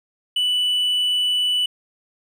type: tone with hard clipping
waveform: triangle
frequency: 2971 Hz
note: F#7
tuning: 6 cents sharp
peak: -18 dBFS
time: 0.36-1.66 s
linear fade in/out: 5 ms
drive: 5 dB
effects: none